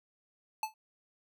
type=tone with exponential decay; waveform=square; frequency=871 Hz; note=A5; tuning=18 cents flat; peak=-28 dBFS; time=0.63-0.74 s; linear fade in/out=2 ms; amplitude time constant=22 ms; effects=none